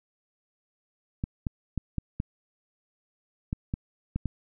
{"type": "clicks", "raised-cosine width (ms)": 5, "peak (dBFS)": -16, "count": 9, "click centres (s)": [1.239, 1.468, 1.777, 1.983, 2.201, 3.529, 3.739, 4.16, 4.257], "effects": []}